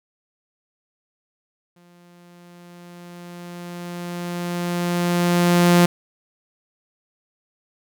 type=tone with exponential growth; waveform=sawtooth; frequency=174.8 Hz; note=F3; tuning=2 cents sharp; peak=-7 dBFS; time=1.76-5.86 s; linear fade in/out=5 ms; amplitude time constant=890 ms; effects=none